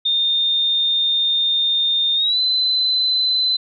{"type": "tone with pitch glide", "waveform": "sine", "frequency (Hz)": [3638, 4037], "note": ["A#7", "B7"], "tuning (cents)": [-43, 37], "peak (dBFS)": -15, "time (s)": [0.05, 3.57], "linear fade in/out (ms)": 10, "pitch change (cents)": 180, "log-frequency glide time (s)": [2.15, 2.39], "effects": []}